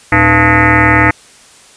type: tone with frequency modulation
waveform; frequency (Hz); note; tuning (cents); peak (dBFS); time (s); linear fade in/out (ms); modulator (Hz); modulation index
sine; 1070; C6; +38; -5; 0.12-1.11; 5; 191; 5.8
effects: white hiss -41 dBFS RMS until 1.76 s + resampled to 22050 Hz